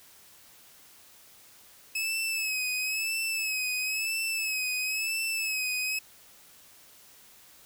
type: tone with vibrato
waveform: sawtooth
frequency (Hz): 2581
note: E7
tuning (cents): -37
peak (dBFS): -25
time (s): 1.95-5.99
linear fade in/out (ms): 5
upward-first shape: sine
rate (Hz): 0.99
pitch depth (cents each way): 57
effects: white hiss -55 dBFS RMS until 7.65 s

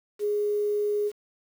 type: tone with quantisation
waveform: sine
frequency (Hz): 415.3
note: G#4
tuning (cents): 0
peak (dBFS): -23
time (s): 0.19-1.12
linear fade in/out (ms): 50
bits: 8
effects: none

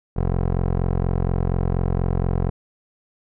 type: tone with low-pass filter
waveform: 15% pulse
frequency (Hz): 44.2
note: F1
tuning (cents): +22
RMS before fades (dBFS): -21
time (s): 0.16-2.5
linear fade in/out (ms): 10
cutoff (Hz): 850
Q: 0.78
effects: none

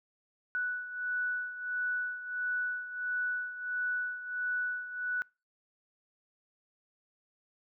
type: beating tone pair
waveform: sine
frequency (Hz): 1480 / 1481.5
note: F#6 / F#6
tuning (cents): 0 / +2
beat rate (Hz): 1.5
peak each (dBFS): -33 / -38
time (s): 0.55-5.22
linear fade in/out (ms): 0
effects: noise-tail reverb RT60 0.3 s tail -26 dB re dry

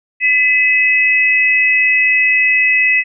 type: tone pair together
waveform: sine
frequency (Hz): 2009 / 2566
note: B6 / E7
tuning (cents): +29 / -47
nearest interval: major third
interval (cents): 424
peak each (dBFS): -12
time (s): 0.2-3.04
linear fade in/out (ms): 50
effects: none

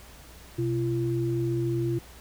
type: tone pair together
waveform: sine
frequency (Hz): 126.1 / 340.8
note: B2 / F4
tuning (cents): +36 / -42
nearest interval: octave + perfect fourth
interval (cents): 1722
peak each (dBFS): -27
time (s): 0.58-1.99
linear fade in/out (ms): 10
effects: added 60 Hz sine -49 dBFS peak until 2.2 s + pink hiss -50 dBFS RMS until 2.2 s

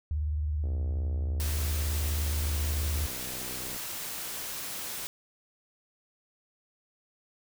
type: tone with vibrato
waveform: sine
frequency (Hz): 75.5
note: D2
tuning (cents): +48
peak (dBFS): -27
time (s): 0.11-3.06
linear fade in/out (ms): 0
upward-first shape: triangle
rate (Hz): 19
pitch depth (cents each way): 130
type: click train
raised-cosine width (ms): 2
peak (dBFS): -32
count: 199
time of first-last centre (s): 0.64-3.763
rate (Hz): 63.4
type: noise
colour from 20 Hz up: white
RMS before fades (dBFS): -37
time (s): 1.4-5.07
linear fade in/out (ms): 0
effects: none

